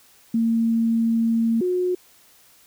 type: tone pair in turn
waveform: sine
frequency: 228.3 / 362.4 Hz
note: A#3 / F#4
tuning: -36 / -36 cents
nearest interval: minor sixth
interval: 800 cents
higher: second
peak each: -17 / -19 dBFS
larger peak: first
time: 0.34-1.61 / 1.61-1.95 s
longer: first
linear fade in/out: 5 ms
effects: white hiss -54 dBFS RMS until 2.66 s